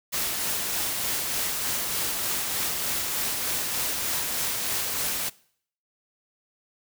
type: noise with tremolo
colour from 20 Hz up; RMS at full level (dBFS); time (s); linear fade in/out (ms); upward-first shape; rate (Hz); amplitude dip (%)
white; -27; 0.12-5.3; 20; sine; 3.3; 25
effects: noise-tail reverb RT60 0.6 s tail -22 dB re dry